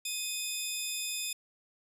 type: tone pair together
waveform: 15% pulse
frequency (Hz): 2513 / 3554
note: D#7 / A7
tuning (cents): +17 / +17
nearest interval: tritone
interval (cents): 600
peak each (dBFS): -29 / -29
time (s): 0.05-1.33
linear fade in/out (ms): 5
effects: resampled to 32000 Hz